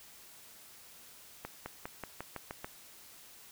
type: accelerating click train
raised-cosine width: 0.5 ms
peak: -24 dBFS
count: 8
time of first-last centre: 1.45-2.645 s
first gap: 210 ms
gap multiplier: 0.93
effects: white hiss -55 dBFS RMS until 3.51 s